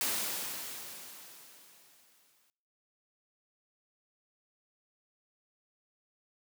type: noise with exponential decay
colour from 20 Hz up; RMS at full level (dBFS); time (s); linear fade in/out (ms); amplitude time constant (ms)
white; -31; 0.01-2.5; 0; 540
effects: noise-tail reverb RT60 0.8 s tail -25 dB re dry + high-pass 150 Hz 12 dB/octave